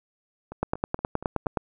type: two click trains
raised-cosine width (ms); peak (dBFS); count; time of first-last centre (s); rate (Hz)
1; -10 / -23; 10 / 5; 0.63-1.572 / 0.52-1.461; 9.55 / 4.25
effects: none